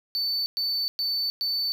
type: tone bursts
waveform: triangle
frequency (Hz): 4517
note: C#8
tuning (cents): +32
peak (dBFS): -23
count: 4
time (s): 0.15-1.72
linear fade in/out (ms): 0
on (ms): 310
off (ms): 110
effects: none